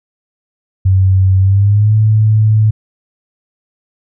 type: tone with pitch glide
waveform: sine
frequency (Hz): 94.8 to 108.27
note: F#2 to A2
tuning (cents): +43 to -27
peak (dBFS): -6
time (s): 0.85-2.71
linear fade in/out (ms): 10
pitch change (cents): +230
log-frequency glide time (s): 1.39-1.95
effects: none